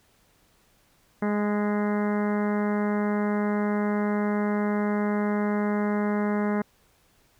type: harmonic tone with a mistuned harmonic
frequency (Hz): 207.7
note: G#3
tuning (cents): 0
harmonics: 1 / 2 / 3 / 4 / 5 / 6 / 7 / 8 / 9 / 10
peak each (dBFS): -24 / -30 / -34 / -36 / -38 / -40 / -41 / -42 / -43 / -44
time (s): 1.22-6.62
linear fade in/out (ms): 5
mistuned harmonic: 5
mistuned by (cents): -16
effects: pink hiss -63 dBFS RMS until 7.39 s